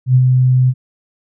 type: tone with ADSR envelope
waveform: sine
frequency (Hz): 127.8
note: C3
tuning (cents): -40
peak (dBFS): -5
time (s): 0.06-0.74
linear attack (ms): 90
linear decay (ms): 58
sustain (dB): -3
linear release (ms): 51
effects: none